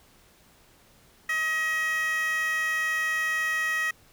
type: tone with high-pass filter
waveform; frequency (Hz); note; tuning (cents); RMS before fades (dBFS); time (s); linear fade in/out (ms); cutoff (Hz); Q
15% pulse; 634; D#5; +32; -27; 1.29-3.91; 5; 1700; 7.5
effects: pink hiss -58 dBFS RMS until 4.12 s